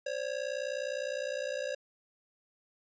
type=ring-modulated tone; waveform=square; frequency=550 Hz; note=C#5; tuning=14 cents flat; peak=-31 dBFS; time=0.06-1.75 s; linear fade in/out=5 ms; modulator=29.9 Hz; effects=resampled to 16000 Hz + 11-bit